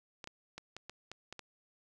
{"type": "clicks", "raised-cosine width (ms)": 0.2, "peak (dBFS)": -27, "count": 8, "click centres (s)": [0.242, 0.274, 0.58, 0.766, 0.896, 1.116, 1.326, 1.393], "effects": []}